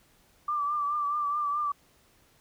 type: tone with vibrato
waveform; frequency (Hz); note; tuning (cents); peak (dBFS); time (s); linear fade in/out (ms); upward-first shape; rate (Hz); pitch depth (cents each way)
sine; 1174.7; D6; 0; -26; 0.48-1.72; 5; triangle; 4.7; 51
effects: pink hiss -63 dBFS RMS until 2.4 s